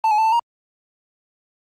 triangle tone with pitch steps, 885 / 845 / 883 / 888 / 940 Hz, A5 / G#5 / A5 / A5 / A#5, +10 / +30 / +6 / +16 / +14 cents, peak -12 dBFS, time 0.04-0.395 s, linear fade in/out 2 ms, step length 71 ms, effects Opus 24 kbps

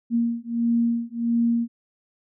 sine beating tone pair, 233.1 / 234.6 Hz, A#3 / A#3, 0 / +11 cents, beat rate 1.5 Hz, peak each -23 dBFS, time 0.1-1.68 s, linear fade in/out 50 ms, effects none

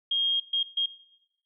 sine tone bursts at uneven times, 3239 Hz, G#7, 44 cents flat, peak -23 dBFS, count 3, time 0.11-0.4 / 0.53-0.63 / 0.77-0.86 s, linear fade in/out 5 ms, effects noise-tail reverb RT60 0.9 s tail -19 dB re dry

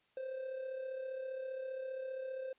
triangle tone with amplitude modulation, 523.3 Hz, C5, in tune, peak -35 dBFS, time 0.17-2.53 s, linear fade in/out 2 ms, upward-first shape sine, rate 35.1 Hz, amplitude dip 50%, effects white hiss -73 dBFS RMS until 2.58 s + resampled to 8000 Hz

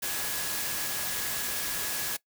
sine tone in noise, 1678 Hz, G#6, 17 cents sharp, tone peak -41 dBFS, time 0.02-2.17 s, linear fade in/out 10 ms, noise white, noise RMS -32 dBFS, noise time 0.02-2.17 s, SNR -12 dB, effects noise-tail reverb RT60 0.1 s tail -20 dB re dry

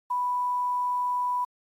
sine tone with quantisation, 987.8 Hz, B5, in tune, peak -24 dBFS, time 0.1-1.45 s, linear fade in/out 10 ms, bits 9, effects AAC 64 kbps

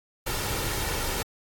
pink noise with comb filter, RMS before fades -29 dBFS, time 0.26-1.23 s, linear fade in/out 10 ms, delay 2.2 ms, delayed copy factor +0.5, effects AAC 64 kbps

